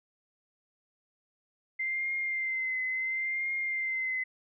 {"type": "tone with vibrato", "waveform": "sine", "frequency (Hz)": 2082, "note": "C7", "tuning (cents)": -9, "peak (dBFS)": -29, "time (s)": [1.79, 4.24], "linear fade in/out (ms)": 10, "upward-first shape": "triangle", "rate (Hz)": 0.72, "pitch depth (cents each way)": 41, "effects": []}